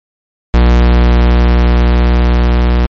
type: tone with level ramp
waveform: 45% pulse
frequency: 60.1 Hz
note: B1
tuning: 46 cents flat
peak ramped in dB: -4 to -7 dBFS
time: 0.54-2.86 s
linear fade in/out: 0 ms
effects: low-pass 4000 Hz 12 dB/octave + MP3 32 kbps